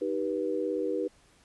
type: chord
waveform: sine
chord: Eb augmented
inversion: none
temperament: just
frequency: 311.1 / 388.9 / 486.1 Hz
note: Eb4 / G4 / B4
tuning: 0 / -14 / -28 cents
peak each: -33 / -32 / -31 dBFS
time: 0.01-1.08 s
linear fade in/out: 10 ms
effects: pink hiss -62 dBFS RMS until 1.44 s + resampled to 24000 Hz